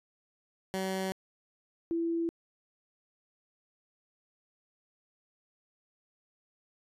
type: tone pair in turn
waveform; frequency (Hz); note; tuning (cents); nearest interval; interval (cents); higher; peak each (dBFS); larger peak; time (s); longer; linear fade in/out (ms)
15% pulse / sine; 189.9 / 334.1; F#3 / E4; +45 / +23; minor seventh; 978; second; -25 / -28; first; 0.74-1.12 / 1.91-2.29; neither; 0
effects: resampled to 32000 Hz